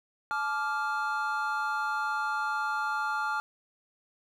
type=chord; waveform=triangle; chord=D minor; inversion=second; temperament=equal with one note detuned; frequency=861.4 / 1174.7 / 1396.9 Hz; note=A5 / D6 / F6; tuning=-37 / 0 / 0 cents; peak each=-31 / -33 / -29 dBFS; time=0.31-3.4 s; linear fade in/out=0 ms; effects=none